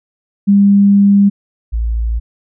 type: tone pair in turn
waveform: sine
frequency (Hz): 200.4 / 56.54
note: G3 / A1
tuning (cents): +38 / +48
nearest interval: octave + minor seventh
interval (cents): 2190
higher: first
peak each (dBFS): -5 / -13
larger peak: first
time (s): 0.47-1.3 / 1.72-2.2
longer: first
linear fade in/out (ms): 20
effects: none